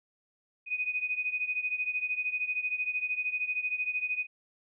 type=beating tone pair; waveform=sine; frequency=2489 / 2502 Hz; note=D#7 / D#7; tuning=0 / +9 cents; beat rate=13 Hz; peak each=-31 / -34 dBFS; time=0.66-4.27 s; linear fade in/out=50 ms; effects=none